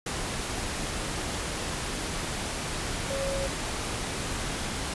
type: tone in noise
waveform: sine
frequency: 546 Hz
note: C#5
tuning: 26 cents flat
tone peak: -30 dBFS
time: 3.1-3.47 s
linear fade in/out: 5 ms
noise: pink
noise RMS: -32 dBFS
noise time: 0.06-4.94 s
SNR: -1 dB
effects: resampled to 24000 Hz